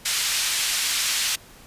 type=band-pass noise; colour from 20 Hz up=pink; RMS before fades=-24 dBFS; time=0.05-1.36 s; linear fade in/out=10 ms; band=2600 to 10000 Hz; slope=12 dB/octave; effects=pink hiss -48 dBFS RMS until 1.66 s + resampled to 32000 Hz